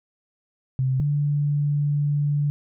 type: tone pair in turn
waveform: sine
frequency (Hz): 131.1 / 145.62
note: C3 / D3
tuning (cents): +4 / -14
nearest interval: major second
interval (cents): 182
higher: second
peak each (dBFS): -19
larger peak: neither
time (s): 0.79-1 / 1-2.5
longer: second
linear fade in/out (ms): 0
effects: none